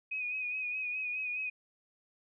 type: tone with vibrato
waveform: sine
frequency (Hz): 2498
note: D#7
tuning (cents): +6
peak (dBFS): -33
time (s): 0.11-1.5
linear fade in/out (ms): 10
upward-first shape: sine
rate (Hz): 4.8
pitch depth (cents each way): 39
effects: none